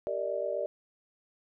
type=chord; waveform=sine; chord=Eb major seventh; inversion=first; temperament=equal with one note detuned; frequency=392 / 466.2 / 587.3 / 635.3 Hz; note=G4 / Bb4 / D5 / Eb5; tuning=0 / 0 / 0 / +36 cents; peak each=-38 / -37 / -32 / -37 dBFS; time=0.07-0.66 s; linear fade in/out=0 ms; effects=none